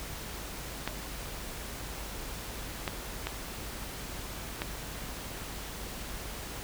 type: clicks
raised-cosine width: 0.3 ms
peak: -15 dBFS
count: 4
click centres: 0.876 / 2.878 / 3.27 / 4.619 s
effects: added 50 Hz sine -44 dBFS peak until 6.63 s + pink hiss -41 dBFS RMS until 6.63 s